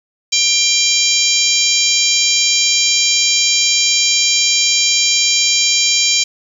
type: harmonic tone with a mistuned harmonic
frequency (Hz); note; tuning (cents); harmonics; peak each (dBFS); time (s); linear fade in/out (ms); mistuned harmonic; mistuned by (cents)
792; G5; +18; 3 / 4 / 5 / 6 / 7 / 8 / 9; -19 / -19 / -19 / -19 / -19 / -19 / -19; 0.32-6.24; 10; 8; +28
effects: 7-bit